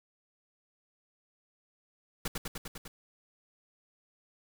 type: noise with echo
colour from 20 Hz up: pink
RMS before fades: -33 dBFS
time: 2.25-2.28 s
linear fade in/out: 5 ms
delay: 100 ms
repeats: 6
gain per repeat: -2 dB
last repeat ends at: 2.88 s
effects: none